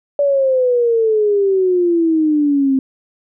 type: exponential sweep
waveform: sine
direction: down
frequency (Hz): 577 to 263.3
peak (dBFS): -11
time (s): 0.19-2.79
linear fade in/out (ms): 2
effects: none